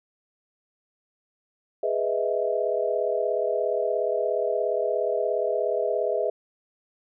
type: chord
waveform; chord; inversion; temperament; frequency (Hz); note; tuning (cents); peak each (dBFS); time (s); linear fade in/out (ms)
sine; E major seventh; first; equal; 415.3 / 493.9 / 622.3 / 659.3; G#4 / B4 / D#5 / E5; 0 / 0 / 0 / 0; -28; 1.83-6.3; 5
effects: none